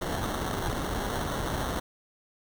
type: noise with sample-and-hold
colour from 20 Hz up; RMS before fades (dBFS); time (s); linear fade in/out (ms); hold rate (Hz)
pink; -31; 0.01-1.8; 10; 2450
effects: none